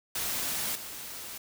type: noise with level steps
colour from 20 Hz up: white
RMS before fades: -32 / -41 dBFS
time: 0.15-1.38 s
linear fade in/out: 5 ms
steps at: 0.75 s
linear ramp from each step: 5 ms
effects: none